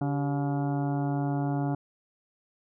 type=harmonic tone with a mistuned harmonic; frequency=142.3 Hz; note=C#3; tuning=46 cents sharp; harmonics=1 / 2 / 3 / 4 / 5 / 6 / 7 / 8 / 9 / 10; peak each=-28 / -30 / -40 / -43 / -36 / -41 / -50 / -50 / -53 / -49 dBFS; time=0.01-1.75 s; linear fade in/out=5 ms; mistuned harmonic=3; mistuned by=-130 cents; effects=none